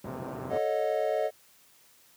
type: band-pass noise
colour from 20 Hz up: pink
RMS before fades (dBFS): -40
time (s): 0.04-0.58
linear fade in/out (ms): 5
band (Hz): 120 to 780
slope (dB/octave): 12
type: click train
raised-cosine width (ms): 1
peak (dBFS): -27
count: 66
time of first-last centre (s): 0.07-0.57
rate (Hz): 130
type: chord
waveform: triangle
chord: D# half-diminished seventh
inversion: second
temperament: equal with one note detuned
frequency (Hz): 440 / 554.4 / 622.3 / 726.9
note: A4 / C#5 / D#5 / F#5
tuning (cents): 0 / 0 / 0 / -31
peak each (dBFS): -30 / -30 / -27 / -32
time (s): 0.49-1.31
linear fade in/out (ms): 50
effects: white hiss -60 dBFS RMS until 2.16 s + high-pass 60 Hz 12 dB/octave